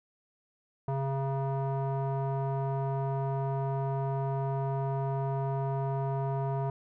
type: tone with low-pass filter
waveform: square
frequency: 136.2 Hz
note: C#3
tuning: 30 cents flat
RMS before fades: -31 dBFS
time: 0.88-6.7 s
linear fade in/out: 2 ms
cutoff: 870 Hz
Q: 3.2
effects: none